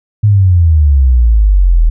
sine exponential sweep, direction down, 107.7 to 38.89 Hz, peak -4 dBFS, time 0.23-1.9 s, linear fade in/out 10 ms, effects none

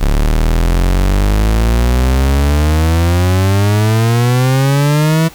40% pulse exponential sweep, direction up, 34.84 to 164.5 Hz, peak -8 dBFS, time 0-5.29 s, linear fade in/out 20 ms, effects pink hiss -37 dBFS RMS until 5.34 s

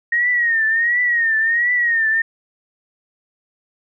sine tone with vibrato, 1864.7 Hz, A#6, in tune, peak -14 dBFS, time 0.12-2.22 s, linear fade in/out 5 ms, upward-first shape triangle, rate 1.4 Hz, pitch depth 110 cents each way, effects none

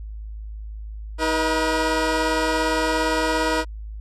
15% pulse tone pair together, 316 / 482.7 Hz, D#4 / B4, +27 / -40 cents, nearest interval perfect fifth, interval 733 cents, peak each -16 dBFS, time 1.18-3.65 s, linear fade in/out 50 ms, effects added 53 Hz sine -31 dBFS peak until 4 s + low-pass 8000 Hz 12 dB/octave

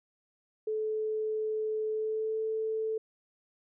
sine tone with pitch glide, 433.4 to 440 Hz, A4 to A4, -26 to 0 cents, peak -29 dBFS, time 0.67-2.98 s, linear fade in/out 5 ms, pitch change +26 cents, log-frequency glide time 1.9-2.39 s, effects none

